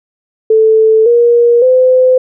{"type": "tone with pitch steps", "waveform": "sine", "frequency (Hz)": [440, 474.3, 511.3], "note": ["A4", "A#4", "C5"], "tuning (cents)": [0, 30, -40], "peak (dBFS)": -4, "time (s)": [0.5, 2.18], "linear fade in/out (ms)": 5, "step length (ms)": 560, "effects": []}